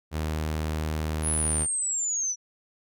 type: tone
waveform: sawtooth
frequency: 77.78 Hz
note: D#2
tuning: in tune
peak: -23 dBFS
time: 0.11-1.67 s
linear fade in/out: 50 ms
type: linear sweep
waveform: sine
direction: down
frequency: 10548 to 5830 Hz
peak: -25 dBFS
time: 1.22-2.36 s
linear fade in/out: 50 ms
effects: none